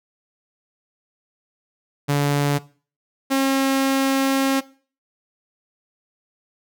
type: tone pair in turn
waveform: sawtooth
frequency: 143.6 / 269.9 Hz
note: D3 / C#4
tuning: -39 / -46 cents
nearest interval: major seventh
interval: 1093 cents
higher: second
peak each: -13 dBFS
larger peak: neither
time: 2.08-2.59 / 3.3-4.61 s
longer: second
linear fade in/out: 20 ms
effects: noise-tail reverb RT60 0.4 s tail -19 dB re dry